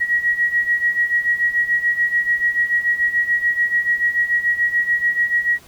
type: beating tone pair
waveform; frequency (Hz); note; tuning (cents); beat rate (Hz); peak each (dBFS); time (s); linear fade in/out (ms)
sine; 1904 / 1910.9; A#6 / A#6; +36 / +42; 6.9; -21 / -17; 0-5.59; 20
effects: pink hiss -47 dBFS RMS until 5.67 s